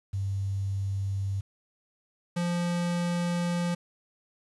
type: tone pair in turn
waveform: sine / square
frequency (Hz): 98 / 174.01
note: G2 / F3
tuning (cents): 0 / -6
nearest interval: minor seventh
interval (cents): 994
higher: second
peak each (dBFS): -27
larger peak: neither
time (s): 0.13-1.41 / 2.36-3.75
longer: second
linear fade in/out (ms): 10
effects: resampled to 24000 Hz + 9-bit